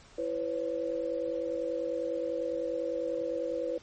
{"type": "tone cluster", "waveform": "sine", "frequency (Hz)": [334.2, 502, 552], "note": ["E4", "B4", "C#5"], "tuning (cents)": [24, 28, -7], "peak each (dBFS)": [-37, -32, -35], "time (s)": [0.18, 3.78], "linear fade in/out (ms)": 5, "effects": ["pink hiss -56 dBFS RMS until 3.82 s", "MP3 32 kbps"]}